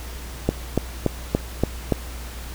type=click train; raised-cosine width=2 ms; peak=-4 dBFS; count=6; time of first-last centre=0.49-1.923 s; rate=3.49 Hz; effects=added 60 Hz sine -33 dBFS peak until 2.54 s + pink hiss -39 dBFS RMS until 2.54 s